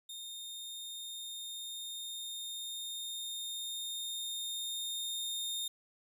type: tone with level ramp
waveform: sawtooth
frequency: 3661 Hz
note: A#7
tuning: 32 cents flat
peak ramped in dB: -40 to -32 dBFS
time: 0.09-5.68 s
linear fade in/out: 5 ms
effects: none